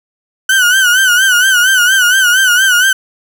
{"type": "tone with vibrato", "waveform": "35% pulse", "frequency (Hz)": 1498, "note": "F#6", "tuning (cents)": 21, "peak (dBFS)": -5, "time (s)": [0.49, 2.93], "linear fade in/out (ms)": 5, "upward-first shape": "sine", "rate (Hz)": 4.3, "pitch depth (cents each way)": 90, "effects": []}